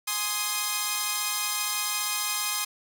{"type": "chord", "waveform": "5% pulse", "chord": "Ab major", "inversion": "none", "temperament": "equal with one note detuned", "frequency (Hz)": [830.6, 1046.5, 1248.8], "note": ["Ab5", "C6", "Eb6"], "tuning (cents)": [0, 0, 6], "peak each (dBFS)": [-22, -18, -18], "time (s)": [0.07, 2.65], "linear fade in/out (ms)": 10, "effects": []}